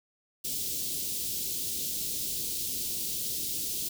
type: band-stop noise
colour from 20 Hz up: white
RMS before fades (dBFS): -33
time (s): 0.44-3.89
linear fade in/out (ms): 10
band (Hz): 420 to 3400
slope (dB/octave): 24
effects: none